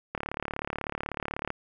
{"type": "click train", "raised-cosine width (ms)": 0.5, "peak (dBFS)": -16, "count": 50, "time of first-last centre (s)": [0.15, 1.504], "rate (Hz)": 36.2, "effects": []}